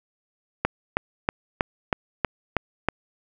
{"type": "click train", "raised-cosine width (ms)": 0.5, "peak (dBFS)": -5, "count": 8, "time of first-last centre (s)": [0.65, 2.886], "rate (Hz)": 3.13, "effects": []}